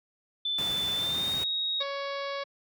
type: tone with pitch glide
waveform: sine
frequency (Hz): 3520 to 3773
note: A7 to A#7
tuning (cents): 0 to +20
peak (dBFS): -27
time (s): 0.45-1.83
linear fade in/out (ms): 5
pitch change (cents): +120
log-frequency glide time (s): 0.94-1.45
type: noise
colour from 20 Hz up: pink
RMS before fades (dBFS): -38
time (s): 0.58-1.44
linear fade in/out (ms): 5
type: harmonic tone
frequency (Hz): 558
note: C#5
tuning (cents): +11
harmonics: 1 / 2 / 3 / 4 / 5 / 6 / 7 / 8 / 9 / 10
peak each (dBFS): -34 / -37 / -43 / -42 / -50 / -45 / -45 / -47 / -50 / -56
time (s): 1.8-2.44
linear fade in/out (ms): 10
effects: high-pass 80 Hz 12 dB/octave